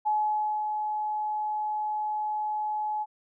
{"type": "tone with ADSR envelope", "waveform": "sine", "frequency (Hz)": 850, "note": "G#5", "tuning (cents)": 40, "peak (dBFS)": -22, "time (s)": [0.05, 3.06], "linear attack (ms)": 22, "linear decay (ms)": 560, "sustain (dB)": -5, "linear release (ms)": 41, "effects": []}